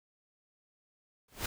pink noise with exponential growth, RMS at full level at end -30 dBFS, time 1.28-1.46 s, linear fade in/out 5 ms, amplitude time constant 37 ms, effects none

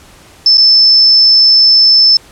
sine tone with dropouts, 5274 Hz, E8, in tune, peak -3 dBFS, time 0.46-2.17 s, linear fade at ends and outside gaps 2 ms, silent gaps 0.573-0.579 s, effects pink hiss -40 dBFS RMS until 2.31 s + low-pass 11000 Hz 12 dB/octave

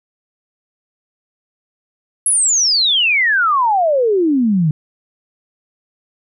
sine exponential sweep, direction down, 11000 to 146.83 Hz, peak -11 dBFS, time 2.26-4.71 s, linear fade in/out 2 ms, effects none

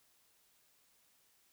silence, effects white hiss -71 dBFS RMS until 1.52 s

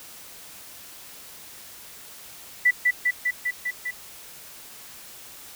sine tone with echo, 1975.5 Hz, B6, in tune, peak -14 dBFS, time 2.65-2.71 s, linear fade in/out 10 ms, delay 200 ms, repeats 6, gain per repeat -2 dB, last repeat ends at 3.91 s, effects white hiss -44 dBFS RMS until 5.55 s

